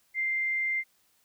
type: tone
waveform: sine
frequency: 2093 Hz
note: C7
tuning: in tune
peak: -26 dBFS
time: 0.14-0.84 s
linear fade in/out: 50 ms
effects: white hiss -68 dBFS RMS until 1.24 s